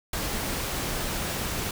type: noise with ADSR envelope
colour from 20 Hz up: pink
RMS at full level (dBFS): -26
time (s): 0.13-1.71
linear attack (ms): 5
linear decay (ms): 4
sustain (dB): -4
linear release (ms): 3
effects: none